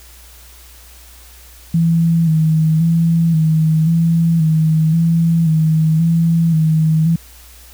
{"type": "tone with vibrato", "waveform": "sine", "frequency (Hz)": 162, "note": "E3", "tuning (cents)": -30, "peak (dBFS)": -10, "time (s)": [1.74, 7.16], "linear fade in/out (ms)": 5, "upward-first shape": "square", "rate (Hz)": 0.94, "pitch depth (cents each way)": 43, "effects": ["added 60 Hz sine -41 dBFS peak until 7.73 s", "white hiss -43 dBFS RMS until 7.73 s"]}